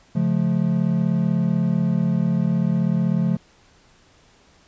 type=chord; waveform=triangle; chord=Db augmented; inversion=none; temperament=equal with one note detuned; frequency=138.59 / 174.61 / 215 Hz; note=Db3 / F3 / A3; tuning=0 / 0 / -40 cents; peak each=-22 / -18 / -21 dBFS; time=0.15-3.37 s; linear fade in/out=10 ms; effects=pink hiss -55 dBFS RMS until 4.67 s + resampled to 16000 Hz